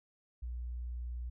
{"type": "tone", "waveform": "sine", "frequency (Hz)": 60.3, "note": "B1", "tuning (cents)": -41, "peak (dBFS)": -37, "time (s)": [0.42, 1.3], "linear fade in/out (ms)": 10, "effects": []}